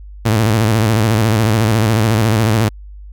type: tone with vibrato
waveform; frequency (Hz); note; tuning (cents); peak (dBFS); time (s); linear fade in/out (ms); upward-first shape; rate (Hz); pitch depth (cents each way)
sawtooth; 110; A2; 0; -7; 0.25-2.69; 10; square; 14; 82
effects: added 50 Hz sine -31 dBFS peak until 3.12 s